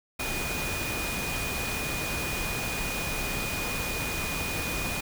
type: tone in noise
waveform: sine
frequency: 2462 Hz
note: D#7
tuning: 19 cents flat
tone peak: -34 dBFS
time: 0.19-5.01 s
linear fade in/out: 10 ms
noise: pink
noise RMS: -32 dBFS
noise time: 0.19-5.01 s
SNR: -5 dB
effects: none